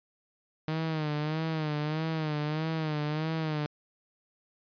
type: tone with vibrato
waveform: sawtooth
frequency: 155 Hz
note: D#3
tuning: 6 cents flat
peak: -25 dBFS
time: 0.68-3.66 s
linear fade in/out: 0 ms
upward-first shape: sine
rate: 1.6 Hz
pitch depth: 71 cents each way
effects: resampled to 11025 Hz

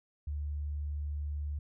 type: tone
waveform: sine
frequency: 73.42 Hz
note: D2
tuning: in tune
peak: -33 dBFS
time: 0.27-1.59 s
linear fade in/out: 5 ms
effects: none

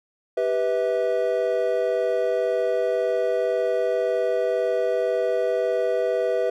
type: chord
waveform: triangle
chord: E minor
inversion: first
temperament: equal with one note detuned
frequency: 392 / 493.9 / 646.8 Hz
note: G4 / B4 / E5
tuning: 0 / 0 / -33 cents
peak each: -25 / -21 / -23 dBFS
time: 0.37-6.5 s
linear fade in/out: 5 ms
effects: none

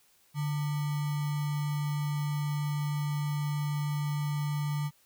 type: tone with sample-and-hold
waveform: sine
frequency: 146.83 Hz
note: D3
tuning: in tune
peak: -28 dBFS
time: 0.34-4.91 s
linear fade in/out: 50 ms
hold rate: 1050 Hz
effects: white hiss -65 dBFS RMS until 5.05 s

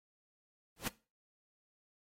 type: noise with exponential growth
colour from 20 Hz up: pink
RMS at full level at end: -31 dBFS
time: 0.76-0.88 s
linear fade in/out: 5 ms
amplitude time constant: 24 ms
effects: noise-tail reverb RT60 0.3 s tail -19 dB re dry + AAC 48 kbps

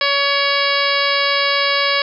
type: harmonic tone with a mistuned harmonic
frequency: 563 Hz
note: C#5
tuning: 27 cents sharp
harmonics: 1 / 2 / 3 / 4 / 5 / 6 / 7 / 8 / 9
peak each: -22 / -21 / -22 / -21 / -25 / -25 / -24 / -25 / -25 dBFS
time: 0.01-2.02 s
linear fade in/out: 2 ms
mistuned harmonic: 6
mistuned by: -41 cents
effects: none

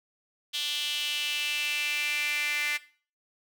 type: tone with high-pass filter sweep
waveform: sawtooth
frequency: 294.8 Hz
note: D4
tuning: 7 cents sharp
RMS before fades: -30 dBFS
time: 0.53-2.78 s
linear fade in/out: 20 ms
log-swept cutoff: 3300 to 2100 Hz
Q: 5.1
effects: noise-tail reverb RT60 0.4 s tail -17 dB re dry

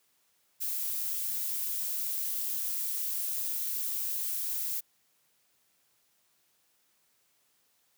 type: noise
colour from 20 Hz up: violet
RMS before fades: -33 dBFS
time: 0.6-4.81 s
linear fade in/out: 20 ms
effects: white hiss -71 dBFS RMS until 7.97 s + high-pass 80 Hz 12 dB/octave

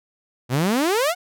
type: exponential sweep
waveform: sawtooth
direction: up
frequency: 116.54 to 750 Hz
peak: -14 dBFS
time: 0.49-1.15 s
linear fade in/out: 50 ms
effects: none

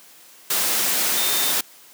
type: tone in noise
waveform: sine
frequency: 3628 Hz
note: A#7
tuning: 48 cents flat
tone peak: -27 dBFS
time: 1.17-1.52 s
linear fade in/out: 5 ms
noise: white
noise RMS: -21 dBFS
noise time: 0.5-1.61 s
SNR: -9 dB
effects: white hiss -48 dBFS RMS until 1.93 s + high-pass 200 Hz 12 dB/octave

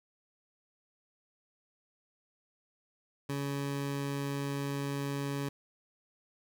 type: tone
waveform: 20% pulse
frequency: 140.5 Hz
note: C#3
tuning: 24 cents sharp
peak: -28 dBFS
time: 3.29-5.49 s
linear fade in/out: 5 ms
effects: none

